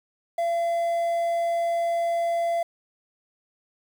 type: tone with quantisation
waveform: triangle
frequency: 680 Hz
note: F5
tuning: 46 cents flat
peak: -20 dBFS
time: 0.38-2.63 s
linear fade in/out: 5 ms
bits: 8
effects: none